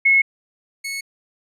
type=tone pair in turn; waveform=sine / sawtooth; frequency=2181 / 2200 Hz; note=C#7 / C#7; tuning=-29 / -14 cents; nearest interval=unison; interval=15 cents; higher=second; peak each=-11 / -22 dBFS; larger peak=first; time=0.05-0.22 / 0.84-1.01 s; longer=neither; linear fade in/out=10 ms; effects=resampled to 32000 Hz